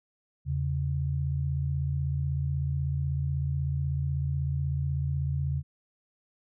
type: tone pair together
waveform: sine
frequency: 82.41 / 138.6 Hz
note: E2 / C#3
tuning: 0 / 0 cents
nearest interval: major sixth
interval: 900 cents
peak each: -30 / -28 dBFS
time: 0.45-5.63 s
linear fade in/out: 50 ms
effects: none